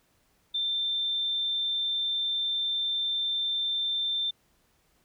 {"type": "tone", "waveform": "sine", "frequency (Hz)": 3570, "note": "A7", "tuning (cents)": 24, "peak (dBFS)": -26, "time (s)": [0.54, 4.31], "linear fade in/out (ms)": 10, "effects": ["pink hiss -68 dBFS RMS until 5.04 s"]}